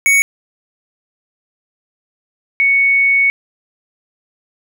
square / sine tone pair in turn, 2229 / 2220 Hz, C#7 / C#7, +9 / +2 cents, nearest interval unison, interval 7 cents, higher first, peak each -9 dBFS, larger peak neither, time 0.06-0.22 / 2.6-3.3 s, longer second, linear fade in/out 0 ms, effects none

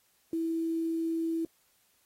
sine tone with quantisation, 328.1 Hz, E4, 8 cents flat, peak -28 dBFS, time 0.33-1.45 s, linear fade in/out 2 ms, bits 9, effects white hiss -69 dBFS RMS until 2.05 s + AAC 48 kbps

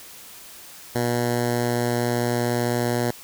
10% pulse tone with notch filter, 120.3 Hz, B2, 45 cents flat, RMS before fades -23 dBFS, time 0.95-3.11 s, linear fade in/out 5 ms, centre 2700 Hz, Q 1.7, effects white hiss -43 dBFS RMS until 3.23 s

